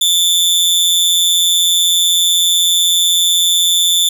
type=tone with amplitude modulation; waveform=sawtooth; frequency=3520 Hz; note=A7; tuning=in tune; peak=-4 dBFS; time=0.01-4.09 s; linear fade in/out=5 ms; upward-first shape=sine; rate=176 Hz; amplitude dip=65%; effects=none